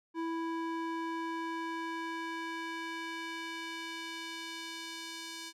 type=tone with band-pass filter sweep; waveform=square; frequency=329.6 Hz; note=E4; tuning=in tune; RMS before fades=-39 dBFS; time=0.14-5.53 s; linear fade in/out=50 ms; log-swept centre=680 to 5000 Hz; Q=0.91; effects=none